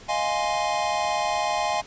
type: chord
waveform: square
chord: F minor seventh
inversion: third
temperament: equal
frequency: 622.3 / 698.5 / 830.6 / 1046.5 Hz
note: Eb5 / F5 / Ab5 / C6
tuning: 0 / 0 / 0 / 0 cents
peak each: -31 / -29 / -27 / -31 dBFS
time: 0.08-1.82 s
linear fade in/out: 20 ms
effects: pink hiss -46 dBFS RMS until 1.86 s + resampled to 16000 Hz